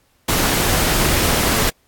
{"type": "noise", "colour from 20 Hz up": "pink", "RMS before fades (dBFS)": -17, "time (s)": [0.28, 1.7], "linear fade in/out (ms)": 10, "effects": ["pink hiss -60 dBFS RMS until 1.87 s", "AAC 64 kbps"]}